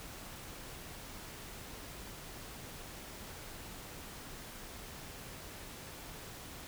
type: silence
effects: pink hiss -48 dBFS RMS until 6.67 s